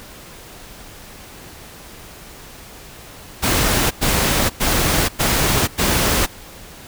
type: noise bursts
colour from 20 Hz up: pink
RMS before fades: -17 dBFS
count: 5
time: 3.42-6.266 s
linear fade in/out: 20 ms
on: 490 ms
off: 99 ms
effects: pink hiss -39 dBFS RMS until 6.87 s